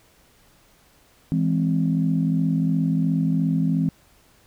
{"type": "chord", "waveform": "sine", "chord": "E augmented", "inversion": "none", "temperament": "equal", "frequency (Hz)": [164.81, 207.7, 261.6], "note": ["E3", "G#3", "B#3"], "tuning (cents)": [0, 0, 0], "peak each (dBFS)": [-20, -26, -23], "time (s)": [1.32, 3.89], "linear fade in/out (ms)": 0, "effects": ["tanh soft clip ceiling -9 dBFS", "pink hiss -57 dBFS RMS until 4.46 s"]}